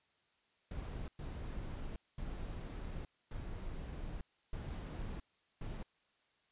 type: noise bursts at uneven times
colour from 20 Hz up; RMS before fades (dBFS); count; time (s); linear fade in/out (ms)
brown; -43; 6; 0.71-1.08 / 1.19-1.96 / 2.18-3.05 / 3.31-4.21 / 4.53-5.2 / 5.61-5.83; 2
effects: white hiss -75 dBFS RMS until 6.51 s + resampled to 8000 Hz